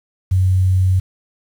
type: tone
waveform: sine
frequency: 93.2 Hz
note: F#2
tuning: 13 cents sharp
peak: -11 dBFS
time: 0.31-1 s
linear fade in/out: 10 ms
effects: 7-bit